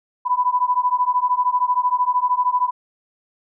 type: beating tone pair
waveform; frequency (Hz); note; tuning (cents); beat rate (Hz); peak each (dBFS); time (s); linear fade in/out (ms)
sine; 987.8 / 1000.8; B5 / B5; 0 / +23; 13; -19; 0.25-2.71; 20
effects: none